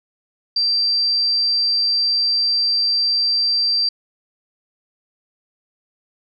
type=tone; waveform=sine; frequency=4699 Hz; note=D8; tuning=in tune; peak=-15 dBFS; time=0.56-3.89 s; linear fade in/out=5 ms; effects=none